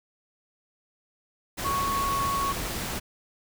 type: tone in noise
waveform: sine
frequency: 1108.7 Hz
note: C#6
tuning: in tune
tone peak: -25 dBFS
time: 1.64-2.53 s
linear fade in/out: 20 ms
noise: pink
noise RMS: -32 dBFS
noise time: 1.57-3 s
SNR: +4 dB
effects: none